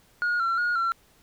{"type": "tone with vibrato", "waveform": "sine", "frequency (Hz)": 1396.9, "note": "F6", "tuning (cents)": 0, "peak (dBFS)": -20, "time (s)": [0.22, 0.92], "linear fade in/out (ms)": 0, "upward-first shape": "square", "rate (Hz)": 2.8, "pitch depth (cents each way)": 49, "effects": ["tanh soft clip ceiling -21 dBFS", "pink hiss -60 dBFS RMS until 1.22 s"]}